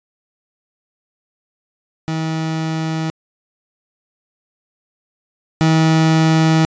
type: tone pair in turn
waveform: 30% pulse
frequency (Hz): 160 / 160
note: D#3 / D#3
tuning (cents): +49 / +49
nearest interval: unison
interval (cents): 0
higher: neither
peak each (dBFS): -16 / -8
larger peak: second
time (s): 2.08-3.1 / 5.61-6.65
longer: second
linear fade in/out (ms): 0
effects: resampled to 16000 Hz